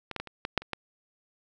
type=clicks; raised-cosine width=0.3 ms; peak=-20 / -16 / -18 / -26 / -15 / -7 / -27 / -15 dBFS; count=8; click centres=0.113 / 0.163 / 0.2 / 0.273 / 0.451 / 0.577 / 0.62 / 0.733 s; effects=none